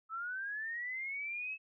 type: linear sweep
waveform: sine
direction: up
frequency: 1291 to 2606 Hz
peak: -37 dBFS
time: 0.09-1.58 s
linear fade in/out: 50 ms
effects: none